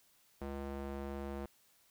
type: tone with band-pass filter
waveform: square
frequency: 69.3 Hz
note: C#2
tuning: in tune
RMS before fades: -42 dBFS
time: 0.41-1.46 s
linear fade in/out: 5 ms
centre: 480 Hz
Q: 0.63
effects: white hiss -69 dBFS RMS until 1.9 s